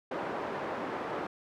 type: band-pass noise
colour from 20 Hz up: pink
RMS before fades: -36 dBFS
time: 0.11-1.27 s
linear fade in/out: 5 ms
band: 330 to 1200 Hz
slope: 12 dB/octave
effects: none